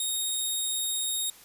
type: tone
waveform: 10% pulse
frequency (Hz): 3729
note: A#7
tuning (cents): 0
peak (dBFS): -19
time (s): 0-1.3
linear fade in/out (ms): 2
effects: white hiss -52 dBFS RMS until 1.44 s + resampled to 32000 Hz